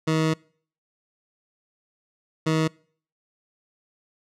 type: tone pair in turn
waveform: 20% pulse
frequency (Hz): 158.7 / 158.7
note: D#3 / D#3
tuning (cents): +35 / +35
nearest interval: unison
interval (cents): 0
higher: neither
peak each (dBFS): -15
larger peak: neither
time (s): 0.07-0.34 / 2.46-2.68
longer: first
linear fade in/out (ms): 10
effects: noise-tail reverb RT60 0.5 s tail -25 dB re dry + low-pass 7000 Hz 12 dB/octave